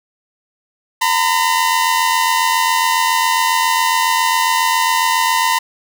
sawtooth tone pair together, 919 / 1006.3 Hz, A#5 / B5, -25 / +32 cents, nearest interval major second, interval 157 cents, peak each -12 dBFS, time 1.01-5.59 s, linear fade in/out 10 ms, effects none

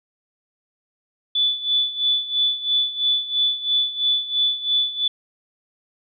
sine tone with tremolo, 3472 Hz, A7, 24 cents flat, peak -15 dBFS, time 1.35-5.08 s, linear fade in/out 5 ms, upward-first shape sine, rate 3 Hz, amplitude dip 80%, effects none

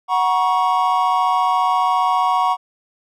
triangle chord, F# major, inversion none, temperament equal with one note detuned, 740 / 954.1 / 1108.7 Hz, F#5 / A#5 / C#6, 0 / +40 / 0 cents, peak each -17 dBFS, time 0.08-2.57 s, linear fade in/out 50 ms, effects none

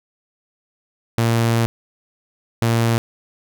sawtooth tone bursts at uneven times, 115.6 Hz, A#2, 14 cents flat, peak -11 dBFS, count 2, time 1.18-1.66 / 2.62-2.98 s, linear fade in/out 0 ms, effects none

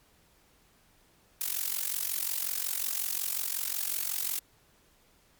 blue noise with amplitude modulation, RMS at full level -28 dBFS, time 1.41-4.39 s, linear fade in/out 0 ms, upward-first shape sine, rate 45.5 Hz, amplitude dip 95%, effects pink hiss -64 dBFS RMS until 5.39 s + MP3 96 kbps

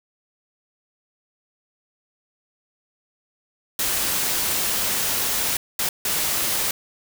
white noise bursts at uneven times, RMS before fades -23 dBFS, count 3, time 3.79-5.57 / 5.79-5.89 / 6.05-6.71 s, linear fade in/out 2 ms, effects none

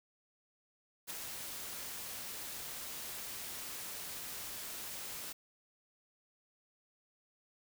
white noise with ADSR envelope, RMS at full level -40 dBFS, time 1.07-5.33 s, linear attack 33 ms, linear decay 8 ms, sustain -4 dB, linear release 10 ms, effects none

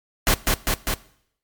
pink noise with echo, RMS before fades -17 dBFS, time 0.27-0.34 s, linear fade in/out 0 ms, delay 200 ms, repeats 3, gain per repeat -2 dB, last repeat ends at 0.94 s, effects noise-tail reverb RT60 0.7 s tail -20 dB re dry + MP3 96 kbps

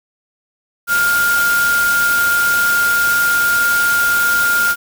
sine tone in noise, 1409 Hz, F6, 15 cents sharp, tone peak -12 dBFS, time 0.87-4.76 s, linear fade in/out 50 ms, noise white, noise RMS -22 dBFS, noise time 0.87-4.76 s, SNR +7 dB, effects none

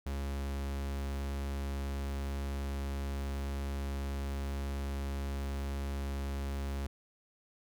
45% pulse tone, 69.3 Hz, C#2, in tune, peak -34 dBFS, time 0.06-6.87 s, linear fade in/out 5 ms, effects none

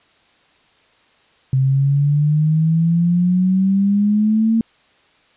sine exponential sweep, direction up, 130.81 to 228 Hz, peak -12 dBFS, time 1.53-4.61 s, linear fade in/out 2 ms, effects white hiss -55 dBFS RMS until 5.36 s + resampled to 8000 Hz

